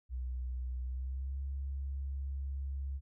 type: tone with pitch glide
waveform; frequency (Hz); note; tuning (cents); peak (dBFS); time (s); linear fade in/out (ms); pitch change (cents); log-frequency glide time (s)
sine; 62.7 to 68.37; B1 to C#2; +27 to -23; -35; 0.09-3.01; 50; +150; 0.83-1.4
effects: none